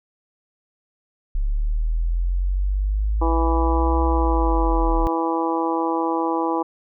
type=linear two-way sweep; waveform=sine; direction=up then down; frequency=34.54 to 61.7 to 37.96 Hz; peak=-18 dBFS; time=1.35-5.07 s; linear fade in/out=0 ms; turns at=4.03 s
type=harmonic tone; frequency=164.81 Hz; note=E3; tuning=in tune; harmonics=2 / 3 / 4 / 5 / 6 / 7; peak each=-23 / -27 / -33 / -26 / -26 / -31 dBFS; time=3.21-6.63 s; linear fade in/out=10 ms
effects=none